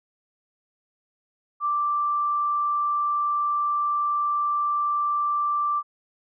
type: tone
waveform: sine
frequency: 1174.7 Hz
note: D6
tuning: in tune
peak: -21 dBFS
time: 1.6-5.83 s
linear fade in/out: 50 ms
effects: none